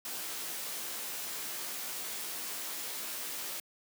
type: noise with comb filter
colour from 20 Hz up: white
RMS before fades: -39 dBFS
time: 0.05-3.6 s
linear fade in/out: 2 ms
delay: 16 ms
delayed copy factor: -0.7
effects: high-pass 200 Hz 12 dB/octave